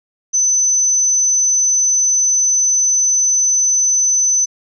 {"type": "tone", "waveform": "sine", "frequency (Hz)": 6070, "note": "F#8", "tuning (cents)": 43, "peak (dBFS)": -11, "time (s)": [0.33, 4.46], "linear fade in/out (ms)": 20, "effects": []}